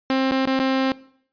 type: tone with dropouts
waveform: sawtooth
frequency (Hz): 264.8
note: C4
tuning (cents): +21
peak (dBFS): -14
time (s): 0.1-0.92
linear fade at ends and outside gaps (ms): 1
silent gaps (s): 0.312-0.318 / 0.456-0.472 / 0.593-0.599
effects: noise-tail reverb RT60 0.6 s tail -20 dB re dry + resampled to 11025 Hz